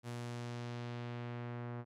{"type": "tone with low-pass filter sweep", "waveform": "sawtooth", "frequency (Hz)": 120, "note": "B2", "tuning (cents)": -49, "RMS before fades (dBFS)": -43, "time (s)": [0.03, 1.85], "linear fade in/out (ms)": 50, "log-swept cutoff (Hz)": [11000, 1400], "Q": 0.95, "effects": []}